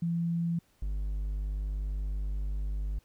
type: tone pair in turn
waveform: sine / triangle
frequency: 169 / 50.3 Hz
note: E3 / G1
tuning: +43 / +45 cents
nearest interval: octave + major sixth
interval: 2098 cents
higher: first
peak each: -27 / -28 dBFS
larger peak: first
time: 0.02-0.59 / 0.82-2.99 s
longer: second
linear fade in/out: 5 ms
effects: pink hiss -68 dBFS RMS until 3.04 s